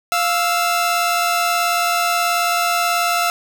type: tone pair together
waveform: sawtooth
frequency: 698.5 / 1318.5 Hz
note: F5 / E6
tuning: 0 / 0 cents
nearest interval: major seventh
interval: 1100 cents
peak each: -15 dBFS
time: 0.12-3.3 s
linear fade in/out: 0 ms
effects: none